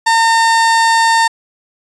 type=tone; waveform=30% pulse; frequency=910 Hz; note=A#5; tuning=42 cents flat; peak=-6 dBFS; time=0.06-1.28 s; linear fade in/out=10 ms; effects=resampled to 22050 Hz